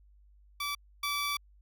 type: tone pair in turn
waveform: 15% pulse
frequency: 1155 / 1155 Hz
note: D6 / D6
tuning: -29 / -29 cents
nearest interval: unison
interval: 0 cents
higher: neither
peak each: -26 / -24 dBFS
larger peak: second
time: 0.6-0.75 / 1.03-1.37 s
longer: second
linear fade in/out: 5 ms
effects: added 50 Hz sine -57 dBFS peak until 1.61 s